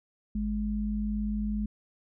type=tone pair together; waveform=sine; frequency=52.17 / 209.9 Hz; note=G#1 / G#3; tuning=+9 / +19 cents; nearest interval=2 octaves; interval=2410 cents; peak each=-32 / -29 dBFS; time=0.35-1.66 s; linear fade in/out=5 ms; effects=none